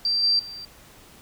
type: tone with level steps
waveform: sine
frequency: 4699 Hz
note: D8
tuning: in tune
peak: -20 / -17 / -35 dBFS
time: 0.05-0.65 s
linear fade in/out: 2 ms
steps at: 0.23 / 0.39 s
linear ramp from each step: 5 ms
effects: pink hiss -50 dBFS RMS until 1.21 s